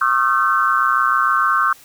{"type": "tone cluster", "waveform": "sine", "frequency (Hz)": [1092, 1218, 1345, 1534], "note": ["C#6", "D#6", "E6", "G6"], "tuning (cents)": [-26, -37, 34, -38], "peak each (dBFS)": -19, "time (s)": [0.01, 1.73], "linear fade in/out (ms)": 5, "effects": ["white hiss -46 dBFS RMS until 1.84 s"]}